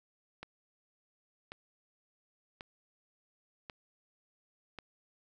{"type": "click train", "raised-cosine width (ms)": 0.3, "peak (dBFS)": -27, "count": 5, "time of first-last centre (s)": [0.43, 4.787], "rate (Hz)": 0.918, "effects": []}